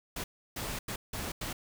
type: noise bursts at uneven times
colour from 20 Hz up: pink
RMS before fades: -37 dBFS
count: 5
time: 0.16-0.24 / 0.56-0.79 / 0.88-0.96 / 1.13-1.32 / 1.41-1.53 s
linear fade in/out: 5 ms
effects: none